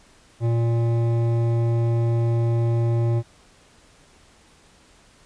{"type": "tone with hard clipping", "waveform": "triangle", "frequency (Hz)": 116.54, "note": "A#2", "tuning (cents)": 0, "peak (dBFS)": -20, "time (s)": [0.4, 3.23], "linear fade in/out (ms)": 50, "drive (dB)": 16, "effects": ["pink hiss -54 dBFS RMS until 5.25 s", "resampled to 22050 Hz"]}